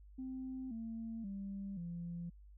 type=tone with pitch steps; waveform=sine; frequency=260 / 226.3 / 197.04 / 171.54 Hz; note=C4 / A3 / G3 / F3; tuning=-11 / +49 / +9 / -31 cents; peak=-40 dBFS; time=0.18-2.3 s; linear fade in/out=10 ms; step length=530 ms; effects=tanh soft clip ceiling -36 dBFS + added 50 Hz sine -55 dBFS peak until 2.57 s